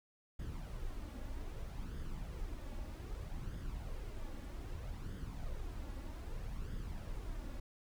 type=noise with flanger; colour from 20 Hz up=brown; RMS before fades=-43 dBFS; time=0.39-7.6 s; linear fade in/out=5 ms; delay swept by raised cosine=0.6 to 3.6 ms; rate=0.63 Hz; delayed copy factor=+0.5; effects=none